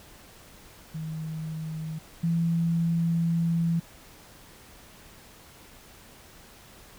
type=tone pair in turn; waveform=sine; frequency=158.4 / 167.38 Hz; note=D#3 / E3; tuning=+31 / +27 cents; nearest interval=minor second; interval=96 cents; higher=second; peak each=-31 / -22 dBFS; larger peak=second; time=0.94-1.99 / 2.23-3.8 s; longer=second; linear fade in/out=10 ms; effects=pink hiss -51 dBFS RMS until 6.98 s